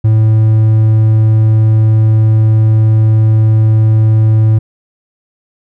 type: tone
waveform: triangle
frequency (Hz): 109.6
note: A2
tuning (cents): -6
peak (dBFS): -3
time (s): 0.04-4.59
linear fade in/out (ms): 10
effects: none